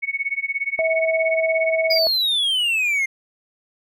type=tone with tremolo; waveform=sine; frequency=2217 Hz; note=C#7; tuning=in tune; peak=-18 dBFS; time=0.02-1.99 s; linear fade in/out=20 ms; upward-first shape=sine; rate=17 Hz; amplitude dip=95%
type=tone; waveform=sine; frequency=648 Hz; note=E5; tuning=30 cents flat; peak=-18 dBFS; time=0.79-2.07 s; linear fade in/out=0 ms
type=exponential sweep; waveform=triangle; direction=down; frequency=4958 to 2100 Hz; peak=-16 dBFS; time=1.9-3.06 s; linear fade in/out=10 ms
effects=none